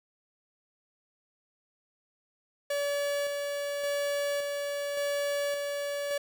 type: tone with tremolo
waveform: 45% pulse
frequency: 572 Hz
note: D5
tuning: 46 cents flat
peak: -28 dBFS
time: 2.7-6.18 s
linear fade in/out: 5 ms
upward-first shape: square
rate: 0.88 Hz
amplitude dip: 30%
effects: none